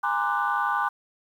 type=tone cluster; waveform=sine; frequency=820 / 920 / 1031 / 1180 / 1487 Hz; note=G#5 / A#5 / C6 / D6 / F#6; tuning=-22 / -23 / -26 / +8 / +8 cents; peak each=-28 / -30 / -29 / -27 / -28 dBFS; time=0.03-0.89 s; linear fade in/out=10 ms; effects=tanh soft clip ceiling -14 dBFS + 9-bit